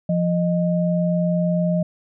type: tone pair together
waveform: sine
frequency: 173.42 / 618 Hz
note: F3 / D#5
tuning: -12 / -12 cents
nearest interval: octave + minor seventh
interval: 2200 cents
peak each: -18 / -23 dBFS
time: 0.09-1.83 s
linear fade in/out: 5 ms
effects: none